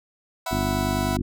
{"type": "chord", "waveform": "sawtooth", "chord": "E suspended second", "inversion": "none", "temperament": "just", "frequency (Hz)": [659.3, 741.7, 988.9], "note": ["E5", "F#5", "B5"], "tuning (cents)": [0, 4, 2], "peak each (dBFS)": -27, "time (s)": [0.46, 1.17], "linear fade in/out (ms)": 5}
{"type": "harmonic tone", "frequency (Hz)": 50, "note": "G1", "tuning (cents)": 35, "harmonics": [1, 2, 3, 4, 5, 6, 7], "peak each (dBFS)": [-30, -29, -32, -32, -28, -33, -32], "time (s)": [0.51, 1.22], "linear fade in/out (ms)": 5}
{"effects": []}